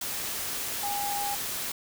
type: tone in noise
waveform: sine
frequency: 813 Hz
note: G#5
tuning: 37 cents flat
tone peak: -30 dBFS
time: 0.83-1.35 s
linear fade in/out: 5 ms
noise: white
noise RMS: -33 dBFS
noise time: 0.01-1.72 s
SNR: 0 dB
effects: none